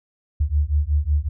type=beating tone pair; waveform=sine; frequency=71.3 / 76.7 Hz; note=C#2 / D#2; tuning=+49 / -24 cents; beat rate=5.4 Hz; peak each=-20 dBFS; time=0.4-1.29 s; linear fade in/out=10 ms; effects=none